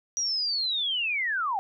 sine linear sweep, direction down, 5820 to 740 Hz, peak -25 dBFS, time 0.17-1.59 s, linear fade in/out 0 ms, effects none

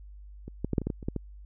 clicks, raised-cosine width 3 ms, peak -27 / -16 / -15 / -11 / -21 / -16 / -18 / -29 / -16 / -18 dBFS, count 10, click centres 0.48 / 0.646 / 0.733 / 0.782 / 0.817 / 0.87 / 0.902 / 1.028 / 1.085 / 1.163 s, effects added 50 Hz sine -44 dBFS peak until 1.45 s

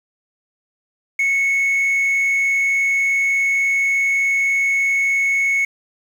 sine tone with frequency modulation, 2203 Hz, C#7, 11 cents flat, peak -12 dBFS, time 1.19-5.65 s, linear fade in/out 5 ms, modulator 63.4 Hz, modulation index 0.32, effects tanh soft clip ceiling -14 dBFS + 7-bit

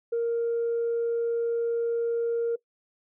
sine tone, 466.2 Hz, A#4, in tune, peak -22 dBFS, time 0.12-2.56 s, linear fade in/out 10 ms, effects noise-tail reverb RT60 0.1 s tail -20 dB re dry + tanh soft clip ceiling -21 dBFS

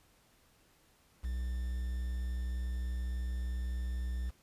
triangle tone with quantisation, 61.74 Hz, B1, in tune, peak -31 dBFS, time 1.23-4.31 s, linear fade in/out 20 ms, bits 9, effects pink hiss -67 dBFS RMS until 4.42 s + resampled to 32000 Hz

